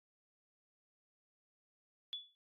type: tone with exponential decay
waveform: sine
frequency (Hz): 3432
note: A7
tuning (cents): -44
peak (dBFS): -36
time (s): 2.13-2.35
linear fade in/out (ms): 0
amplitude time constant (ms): 46
effects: AAC 32 kbps